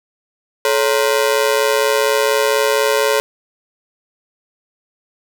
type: ring-modulated tone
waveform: sawtooth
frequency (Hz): 493.9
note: B4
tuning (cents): 0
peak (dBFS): -6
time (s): 0.65-3.2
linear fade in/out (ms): 0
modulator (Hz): 62.1
effects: none